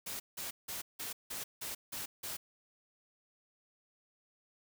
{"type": "noise bursts", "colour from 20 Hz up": "white", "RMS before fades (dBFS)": -41, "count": 8, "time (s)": [0.06, 2.37], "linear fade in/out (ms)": 10, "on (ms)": 140, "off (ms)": 170, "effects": []}